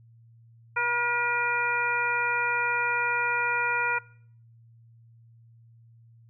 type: harmonic tone with a mistuned harmonic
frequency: 481.2 Hz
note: B4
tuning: 45 cents flat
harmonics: 1 / 2 / 3 / 4 / 5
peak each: -37 / -29 / -26 / -34 / -29 dBFS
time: 0.76-3.99 s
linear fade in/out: 10 ms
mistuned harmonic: 3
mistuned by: -19 cents
effects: noise-tail reverb RT60 0.6 s tail -23 dB re dry + added 115 Hz sine -52 dBFS peak until 6.29 s